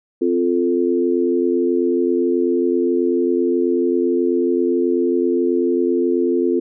sine chord, F major, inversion second, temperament equal, 261.6 / 349.2 / 440 Hz, C4 / F4 / A4, 0 / 0 / 0 cents, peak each -20 / -17 / -21 dBFS, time 0.21-6.6 s, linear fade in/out 10 ms, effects none

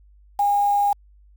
sine tone with quantisation, 813 Hz, G#5, 37 cents flat, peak -16 dBFS, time 0.39-0.93 s, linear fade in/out 5 ms, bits 6, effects added 50 Hz sine -49 dBFS peak until 1.36 s

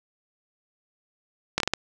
slowing click train, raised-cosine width 0.2 ms, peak -5 dBFS, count 5, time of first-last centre 1.58-1.736 s, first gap 22 ms, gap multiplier 1.4, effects none

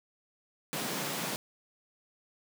pink high-pass noise, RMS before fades -35 dBFS, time 0.73-1.36 s, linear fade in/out 0 ms, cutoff 140 Hz, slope 48 dB/octave, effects none

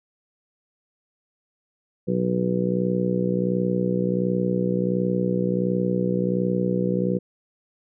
harmonic tone, 61.4 Hz, B1, 9 cents flat, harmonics 2 / 3 / 4 / 5 / 6 / 7 / 8, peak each -31 / -23 / -33 / -32 / -28 / -33 / -27 dBFS, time 2.07-7.19 s, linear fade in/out 20 ms, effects none

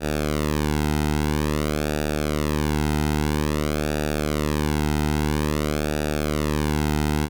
sawtooth tone with flanger, 75.2 Hz, D2, 42 cents sharp, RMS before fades -23 dBFS, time 0-7.29 s, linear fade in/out 50 ms, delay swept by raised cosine 0.95 to 1.76 ms, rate 0.5 Hz, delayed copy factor -1, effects none

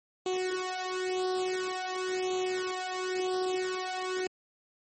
sawtooth tone with flanger, 370 Hz, F#4, in tune, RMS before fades -32 dBFS, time 0.26-4.27 s, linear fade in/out 2 ms, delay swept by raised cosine 0.29 to 2.49 ms, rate 0.48 Hz, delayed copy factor +0.85, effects MP3 32 kbps

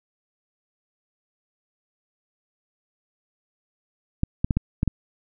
clicks, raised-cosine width 5 ms, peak -8 dBFS, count 6, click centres 4.234 / 4.445 / 4.508 / 4.57 / 4.831 / 4.877 s, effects none

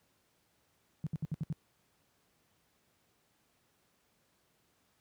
sine tone bursts, 156.1 Hz, D#3, 6 cents sharp, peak -31 dBFS, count 6, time 1.04-1.526 s, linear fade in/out 0 ms, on 26 ms, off 66 ms, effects pink hiss -73 dBFS RMS until 5 s + high-pass 80 Hz 12 dB/octave

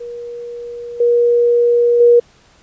sine tone with level steps, 477.1 Hz, A#4, 40 cents sharp, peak -25 / -9 / -5 dBFS, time 0-2.2 s, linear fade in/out 10 ms, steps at 1 / 2 s, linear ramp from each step 5 ms, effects pink hiss -50 dBFS RMS until 2.62 s + resampled to 16000 Hz

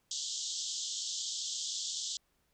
white band-pass noise, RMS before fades -38 dBFS, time 0.11-2.17 s, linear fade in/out 2 ms, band 3100 to 7600 Hz, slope 96 dB/octave, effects pink hiss -75 dBFS RMS until 2.53 s

